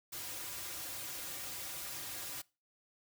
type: noise with comb filter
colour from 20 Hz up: white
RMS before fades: -43 dBFS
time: 0.12-2.42 s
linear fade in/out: 10 ms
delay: 4.6 ms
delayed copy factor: -0.9
effects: noise-tail reverb RT60 0.3 s tail -23 dB re dry